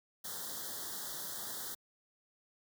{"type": "band-stop noise", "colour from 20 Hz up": "white", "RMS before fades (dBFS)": -42, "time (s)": [0.24, 1.75], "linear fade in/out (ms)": 10, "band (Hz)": [1900, 3200], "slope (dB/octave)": 96, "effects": ["high-pass 100 Hz 12 dB/octave"]}